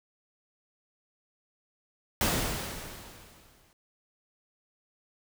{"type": "noise with exponential decay", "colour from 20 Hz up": "pink", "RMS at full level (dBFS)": -25, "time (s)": [2.21, 3.73], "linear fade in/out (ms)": 1, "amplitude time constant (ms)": 330, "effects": []}